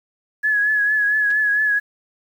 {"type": "tone with vibrato", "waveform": "sine", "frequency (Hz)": 1692, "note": "G#6", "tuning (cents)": 32, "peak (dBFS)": -15, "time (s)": [0.43, 1.8], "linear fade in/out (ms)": 20, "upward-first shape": "triangle", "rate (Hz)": 4.4, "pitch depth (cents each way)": 47}
{"type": "clicks", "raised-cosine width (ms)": 0.2, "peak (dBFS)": -23, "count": 2, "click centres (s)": [1.305, 1.313]}
{"effects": ["8-bit"]}